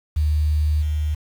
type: tone with level steps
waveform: sine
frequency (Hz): 75.8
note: D#2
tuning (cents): -45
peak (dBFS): -16 / -19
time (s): 0.16-1.15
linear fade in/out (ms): 10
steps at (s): 0.81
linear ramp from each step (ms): 20
effects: 7-bit